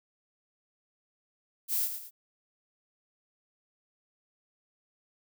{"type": "noise with echo", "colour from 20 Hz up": "violet", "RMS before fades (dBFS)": -29, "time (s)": [1.68, 1.89], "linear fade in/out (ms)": 50, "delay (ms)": 110, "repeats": 2, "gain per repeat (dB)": -8, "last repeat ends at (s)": 2.11, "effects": []}